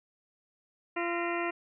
harmonic tone with a mistuned harmonic, 343.7 Hz, F4, 28 cents flat, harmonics 1 / 2 / 3 / 4 / 5 / 6 / 7 / 8, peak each -33 / -36 / -38 / -39 / -40 / -41 / -41 / -42 dBFS, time 0.96-1.51 s, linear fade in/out 10 ms, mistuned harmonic 5, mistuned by +120 cents, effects none

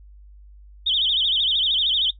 sine tone with vibrato, 3359 Hz, G#7, 19 cents sharp, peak -17 dBFS, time 0.86-2.11 s, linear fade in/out 10 ms, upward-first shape sine, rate 13 Hz, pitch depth 190 cents each way, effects noise-tail reverb RT60 0.1 s tail -18 dB re dry + added 50 Hz sine -43 dBFS peak until 2.19 s

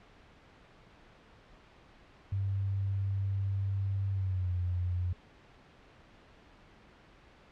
sine tone with pitch glide, 98 to 89.35 Hz, G2 to F2, 0 to +40 cents, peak -29 dBFS, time 2.32-5.13 s, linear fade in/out 5 ms, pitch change -160 cents, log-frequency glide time 4.1-4.53 s, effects pink hiss -58 dBFS RMS until 7.51 s + low-pass 3000 Hz 12 dB/octave

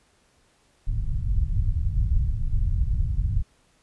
pink low-pass noise, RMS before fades -23 dBFS, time 0.87-3.43 s, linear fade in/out 10 ms, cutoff 110 Hz, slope 24 dB/octave, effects pink hiss -63 dBFS RMS until 3.82 s + resampled to 24000 Hz

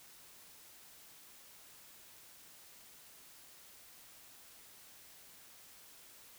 silence, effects white hiss -58 dBFS RMS until 6.38 s

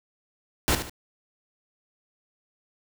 pink noise with echo, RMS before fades -22 dBFS, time 0.68-0.75 s, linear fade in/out 0 ms, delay 73 ms, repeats 2, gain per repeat -9 dB, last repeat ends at 0.896 s, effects none

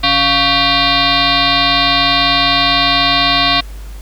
sine tone with frequency modulation, 2385 Hz, D7, 26 cents sharp, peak -9 dBFS, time 0.03-3.61 s, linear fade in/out 10 ms, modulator 421 Hz, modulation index 4.6, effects added 50 Hz sine -26 dBFS peak until 4.01 s + pink hiss -41 dBFS RMS until 4.01 s

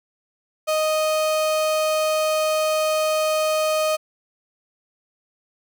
35% pulse tone, 622.3 Hz, D#5, in tune, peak -17 dBFS, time 0.67-3.97 s, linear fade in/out 20 ms, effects none

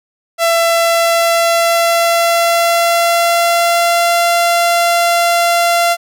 sawtooth tone with pitch glide, 671 to 687.1 Hz, E5 to F5, +31 to -28 cents, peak -6 dBFS, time 0.38-5.97 s, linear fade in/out 50 ms, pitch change +41 cents, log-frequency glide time 0.59-4.23 s, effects none

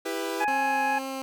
sawtooth chord, E minor, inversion none, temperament equal with one note detuned, 329.6 / 397.5 / 493.9 Hz, E4 / G4 / B4, 0 / +24 / 0 cents, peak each -29 dBFS, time 0.05-0.45 s, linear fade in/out 10 ms
harmonic tone, 836 Hz, G#5, 11 cents sharp, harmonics 1 / 2 / 3, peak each -24 / -30 / -34 dBFS, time 0.4-0.99 s, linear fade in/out 10 ms
15% pulse tone with vibrato, 265.8 Hz, C4, 27 cents sharp, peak -25 dBFS, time 0.48-1.22 s, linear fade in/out 0 ms, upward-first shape triangle, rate 2.1 Hz, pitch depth 12 cents each way
effects none

